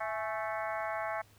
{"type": "harmonic tone with a mistuned harmonic", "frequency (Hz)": 220, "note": "A3", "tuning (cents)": 0, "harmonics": [3, 4, 5, 6, 7, 8, 9, 10], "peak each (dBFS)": [-37, -39, -41, -43, -44, -45, -46, -47], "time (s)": [0, 1.22], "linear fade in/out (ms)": 10, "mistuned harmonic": 4, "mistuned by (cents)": -70, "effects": ["added 104 Hz sine -62 dBFS peak until 1.38 s", "pink hiss -63 dBFS RMS until 1.38 s"]}